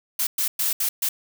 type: noise bursts at uneven times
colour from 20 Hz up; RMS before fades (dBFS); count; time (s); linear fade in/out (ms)
blue; -23; 5; 0.19-0.27 / 0.38-0.48 / 0.59-0.73 / 0.8-0.89 / 1.02-1.09; 5
effects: none